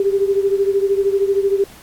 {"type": "beating tone pair", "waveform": "sine", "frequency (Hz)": [392, 405], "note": ["G4", "G#4"], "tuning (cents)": [0, -43], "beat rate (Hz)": 13, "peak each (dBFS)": [-15, -19], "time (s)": [0, 1.64], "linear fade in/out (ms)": 2, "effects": ["pink hiss -43 dBFS RMS until 1.82 s", "AAC 64 kbps"]}